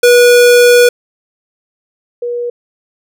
square / sine tone pair in turn, 485.8 / 480.8 Hz, B4 / B4, -29 / -46 cents, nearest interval unison, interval 17 cents, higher first, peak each -4 / -15 dBFS, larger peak first, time 0.03-0.89 / 2.22-2.5 s, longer first, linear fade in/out 5 ms, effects none

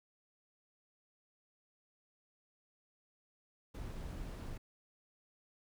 brown noise, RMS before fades -44 dBFS, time 3.74-4.58 s, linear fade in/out 10 ms, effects none

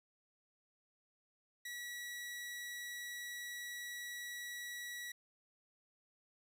sawtooth tone, 1935 Hz, B6, 36 cents flat, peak -40 dBFS, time 1.65-5.12 s, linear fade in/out 5 ms, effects none

